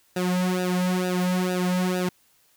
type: tone with flanger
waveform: sawtooth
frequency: 181.8 Hz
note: F#3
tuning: 30 cents flat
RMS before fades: -24 dBFS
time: 0.16-2.09 s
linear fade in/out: 5 ms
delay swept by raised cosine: 0.92 to 2.72 ms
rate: 2.2 Hz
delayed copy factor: -0.95
effects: white hiss -62 dBFS RMS until 2.56 s